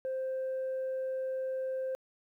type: tone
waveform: sine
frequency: 523.3 Hz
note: C5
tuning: in tune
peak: -30 dBFS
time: 0.05-1.95 s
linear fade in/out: 0 ms
effects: tanh soft clip ceiling -30 dBFS + 12-bit